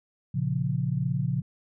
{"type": "chord", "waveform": "sine", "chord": "Bb minor", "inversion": "none", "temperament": "equal", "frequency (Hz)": [116.54, 138.59, 174.61], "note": ["Bb2", "Db3", "F3"], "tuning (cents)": [0, 0, 0], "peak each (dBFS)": [-30, -27, -30], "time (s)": [0.34, 1.42], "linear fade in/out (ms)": 10, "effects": []}